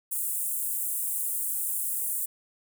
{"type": "high-pass noise", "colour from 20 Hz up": "pink", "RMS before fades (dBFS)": -30, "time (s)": [0.11, 2.26], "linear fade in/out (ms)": 10, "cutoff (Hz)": 8400, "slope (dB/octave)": 48, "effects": []}